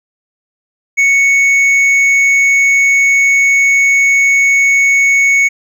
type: tone with hard clipping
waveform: triangle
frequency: 2217 Hz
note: C#7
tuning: in tune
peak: -8 dBFS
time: 0.97-5.49 s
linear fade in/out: 20 ms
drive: 8 dB
effects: none